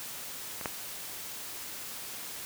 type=clicks; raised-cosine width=0.5 ms; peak=-25 / -16 dBFS; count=2; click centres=0.612 / 0.658 s; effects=white hiss -41 dBFS RMS until 2.45 s + high-pass 60 Hz 12 dB/octave